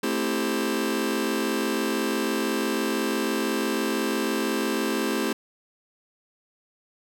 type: chord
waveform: sawtooth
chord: A minor seventh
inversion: none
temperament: just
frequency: 220 / 264 / 330 / 396 Hz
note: A3 / C4 / E4 / G4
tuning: 0 / +16 / +2 / +18 cents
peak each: -25 dBFS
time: 0.03-5.33 s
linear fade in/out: 5 ms
effects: none